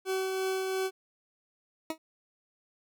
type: tone with tremolo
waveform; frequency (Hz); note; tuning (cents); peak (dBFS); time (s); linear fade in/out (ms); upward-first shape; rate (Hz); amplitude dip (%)
40% pulse; 379.5; F#4; +44; -27; 0.05-0.91; 50; triangle; 2.9; 30
type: tone with exponential decay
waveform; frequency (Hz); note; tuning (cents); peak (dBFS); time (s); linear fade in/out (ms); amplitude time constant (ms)
20% pulse; 318.5; D#4; +41; -23; 1.9-1.98; 2; 17
effects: none